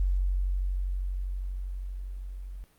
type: tone with level ramp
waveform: sine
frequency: 46.25 Hz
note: F#1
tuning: in tune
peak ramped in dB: -22 to -37 dBFS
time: 0-2.64 s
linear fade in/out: 0 ms
effects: pink hiss -64 dBFS RMS until 2.78 s + Opus 48 kbps